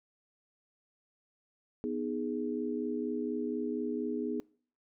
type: chord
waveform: sine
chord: G# minor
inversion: first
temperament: equal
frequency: 246.9 / 311.1 / 415.3 Hz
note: B3 / D#4 / G#4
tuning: 0 / 0 / 0 cents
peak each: -35 / -37 / -36 dBFS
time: 1.84-4.4 s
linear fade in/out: 0 ms
effects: noise-tail reverb RT60 0.5 s tail -24 dB re dry